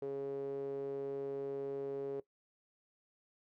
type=tone with band-pass filter; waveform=sawtooth; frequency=138.2 Hz; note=C#3; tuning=5 cents flat; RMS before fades=-40 dBFS; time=0.02-2.2 s; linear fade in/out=2 ms; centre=440 Hz; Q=8.6; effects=noise-tail reverb RT60 0.1 s tail -19 dB re dry